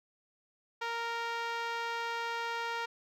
5% pulse tone with band-pass filter, 464.7 Hz, A#4, 5 cents flat, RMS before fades -36 dBFS, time 0.81-2.86 s, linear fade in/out 10 ms, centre 930 Hz, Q 1.1, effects none

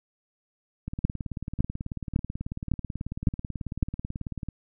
two click trains, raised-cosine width 5 ms, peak -20 / -9 dBFS, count 67 / 6, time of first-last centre 0.88-4.487 / 1.05-3.828 s, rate 18.3 / 1.8 Hz, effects none

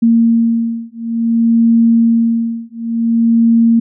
sine beating tone pair, 229.9 / 230.46 Hz, A#3 / A#3, -24 / -20 cents, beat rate 0.56 Hz, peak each -12 dBFS, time 0.02-3.8 s, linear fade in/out 10 ms, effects none

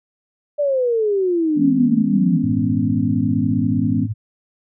sine exponential sweep, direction down, 596 to 167.4 Hz, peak -15 dBFS, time 0.58-2.38 s, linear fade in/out 20 ms
sine chord, C# minor seventh, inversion first, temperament equal with one note detuned, 161.8 / 207.7 / 246.9 / 277.2 Hz, E3 / G#3 / B3 / C#4, -32 / 0 / 0 / 0 cents, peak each -24 / -23 / -20 / -22 dBFS, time 1.55-4.08 s, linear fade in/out 50 ms
sine tone with tremolo, 107.9 Hz, A2, 33 cents flat, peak -18 dBFS, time 2.43-4.14 s, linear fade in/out 20 ms, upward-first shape triangle, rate 15 Hz, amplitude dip 70%
effects none

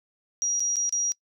sine tone with dropouts, 5740 Hz, F8, 47 cents sharp, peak -22 dBFS, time 0.42-1.12 s, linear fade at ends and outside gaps 0 ms, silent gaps 0.596-0.604 / 0.758-0.767 / 0.893-0.925 s, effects noise-tail reverb RT60 0.1 s tail -26 dB re dry

